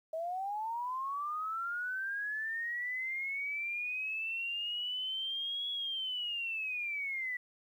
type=linear two-way sweep; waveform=sine; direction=up then down; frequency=630 to 3365 to 1953 Hz; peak=-34 dBFS; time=0.13-7.37 s; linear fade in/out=5 ms; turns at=5.7 s; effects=11-bit